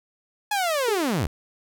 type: linear sweep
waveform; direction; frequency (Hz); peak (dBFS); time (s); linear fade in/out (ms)
sawtooth; down; 852 to 57.4; -18; 0.51-1.27; 5
type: tone with exponential decay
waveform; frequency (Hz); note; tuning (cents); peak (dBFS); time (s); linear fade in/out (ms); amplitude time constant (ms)
sine; 413.9; G#4; -6; -22; 0.88-1.13; 5; 54
effects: none